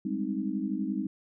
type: chord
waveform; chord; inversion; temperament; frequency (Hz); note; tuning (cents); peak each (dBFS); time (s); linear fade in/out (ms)
sine; Ab major seventh; third; equal; 196 / 207.7 / 261.6 / 311.1; G3 / Ab3 / C4 / Eb4; 0 / 0 / 0 / 0; -34; 0.05-1.07; 5
effects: none